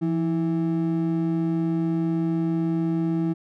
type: ring-modulated tone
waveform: triangle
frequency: 246.9 Hz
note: B3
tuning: in tune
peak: -16 dBFS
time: 0.01-3.34 s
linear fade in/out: 20 ms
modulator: 77.9 Hz
effects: none